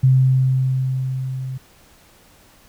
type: tone with level ramp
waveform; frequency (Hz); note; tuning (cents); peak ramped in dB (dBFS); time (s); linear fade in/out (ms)
sine; 130.7; C3; -1; -9 to -25; 0.03-1.58; 10
effects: pink hiss -51 dBFS RMS until 2.68 s